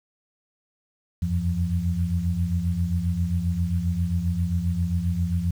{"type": "tone cluster", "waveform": "sine", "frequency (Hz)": [83.7, 91.2, 173.4], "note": ["E2", "F#2", "F3"], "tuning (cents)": [27, -24, -12], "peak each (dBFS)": -26, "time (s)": [1.22, 5.51], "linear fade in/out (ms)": 5, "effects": ["8-bit"]}